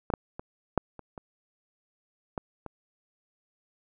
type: clicks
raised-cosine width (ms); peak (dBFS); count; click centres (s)
1; -16 / -10 / -23 / -8 / -28 / -26 / -17 / -24; 8; 0.102 / 0.138 / 0.395 / 0.777 / 0.993 / 1.178 / 2.378 / 2.663
effects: none